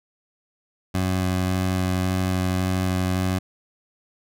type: tone with vibrato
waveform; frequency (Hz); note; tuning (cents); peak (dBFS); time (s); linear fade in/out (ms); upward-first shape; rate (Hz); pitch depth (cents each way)
20% pulse; 92.5; F#2; 0; -16; 0.94-3.39; 10; square; 1.8; 9
effects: none